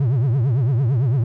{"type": "tone with vibrato", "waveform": "triangle", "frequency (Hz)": 126, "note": "B2", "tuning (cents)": 35, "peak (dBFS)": -13, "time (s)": [0, 1.24], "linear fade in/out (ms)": 5, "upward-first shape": "triangle", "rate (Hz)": 8.9, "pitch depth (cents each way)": 280, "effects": []}